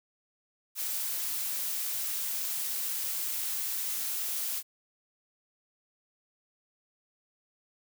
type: noise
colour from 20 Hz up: blue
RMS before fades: -33 dBFS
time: 0.75-4.63 s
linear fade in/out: 50 ms
effects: none